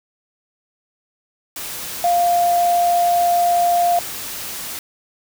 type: tone in noise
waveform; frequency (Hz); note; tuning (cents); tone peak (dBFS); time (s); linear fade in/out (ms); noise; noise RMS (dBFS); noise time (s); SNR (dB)
sine; 698.5; F5; 0; -13; 2.04-3.99; 2; white; -29; 1.56-4.79; +13
effects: none